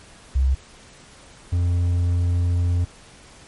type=tone pair in turn; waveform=sine / triangle; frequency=66 / 87.62 Hz; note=C2 / F2; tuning=+16 / +6 cents; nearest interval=perfect fourth; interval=490 cents; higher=second; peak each=-15 dBFS; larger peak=neither; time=0.35-0.55 / 1.52-2.85 s; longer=second; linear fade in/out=10 ms; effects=pink hiss -47 dBFS RMS until 3.47 s + MP3 48 kbps